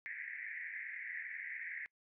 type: band-pass noise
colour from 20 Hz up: white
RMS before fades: -45 dBFS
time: 0.06-1.86 s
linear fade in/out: 0 ms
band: 1700 to 2200 Hz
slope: 96 dB/octave
effects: noise-tail reverb RT60 0.1 s tail -25 dB re dry